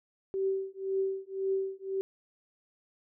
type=tone with tremolo; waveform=sine; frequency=385.8 Hz; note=G4; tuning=28 cents flat; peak=-25 dBFS; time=0.34-2.01 s; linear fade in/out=0 ms; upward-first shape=triangle; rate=1.9 Hz; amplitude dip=100%; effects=none